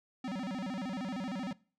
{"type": "tone with vibrato", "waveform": "square", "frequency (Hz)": 220, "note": "A3", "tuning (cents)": 0, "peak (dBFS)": -36, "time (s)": [0.24, 1.53], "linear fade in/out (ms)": 5, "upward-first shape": "square", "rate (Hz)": 13, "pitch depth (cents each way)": 270, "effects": ["noise-tail reverb RT60 0.4 s tail -22 dB re dry", "low-pass 5000 Hz 12 dB/octave"]}